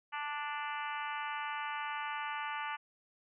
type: harmonic tone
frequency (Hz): 293.7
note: D4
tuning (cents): 0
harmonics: 3 / 4 / 5 / 6 / 7 / 8 / 9 / 10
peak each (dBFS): -40 / -42 / -44 / -46 / -47 / -48 / -49 / -50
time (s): 0.12-2.77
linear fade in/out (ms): 20
effects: none